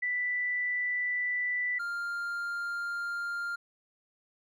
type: tone pair in turn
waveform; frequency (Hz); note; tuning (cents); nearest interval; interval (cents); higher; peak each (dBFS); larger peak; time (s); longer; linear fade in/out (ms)
sine / triangle; 1978 / 1398.7; B6 / F6; +2 / +2; tritone; 600; first; -28 / -30; first; 0.02-1.79 / 1.79-3.56; neither; 10
effects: none

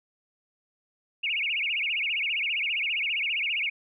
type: tone with vibrato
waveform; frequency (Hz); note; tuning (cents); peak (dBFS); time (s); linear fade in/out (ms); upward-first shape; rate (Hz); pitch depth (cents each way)
sine; 2500; D#7; +8; -25; 1.23-3.7; 10; sine; 15; 250
effects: none

